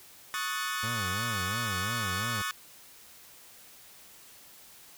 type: chord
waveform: sawtooth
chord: D# half-diminished seventh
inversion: third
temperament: equal with one note detuned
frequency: 1108.7 / 1254.6 / 1480 / 1760 Hz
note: C#6 / D#6 / F#6 / A6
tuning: 0 / +14 / 0 / 0 cents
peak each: -33 / -33 / -33 / -33 dBFS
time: 0.34-2.51 s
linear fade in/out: 0 ms
type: tone with vibrato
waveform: 30% pulse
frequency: 103.9 Hz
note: G#2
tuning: 1 cent sharp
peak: -32 dBFS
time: 0.83-2.42 s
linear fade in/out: 5 ms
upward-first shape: sine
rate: 2.9 Hz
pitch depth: 240 cents each way
effects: white hiss -53 dBFS RMS until 4.97 s